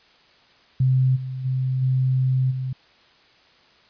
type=tone with level steps; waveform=sine; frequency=130 Hz; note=C3; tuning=11 cents flat; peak=-15 / -27 / -20 / -17 / -24 dBFS; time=0.8-2.73 s; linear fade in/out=5 ms; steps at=1.15 / 1.44 / 1.81 / 2.5 s; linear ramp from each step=20 ms; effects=white hiss -55 dBFS RMS until 3.89 s + resampled to 11025 Hz